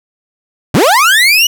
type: linear sweep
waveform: 30% pulse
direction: up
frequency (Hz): 93.2 to 2960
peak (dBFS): -3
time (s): 0.74-1.47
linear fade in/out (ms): 5
effects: none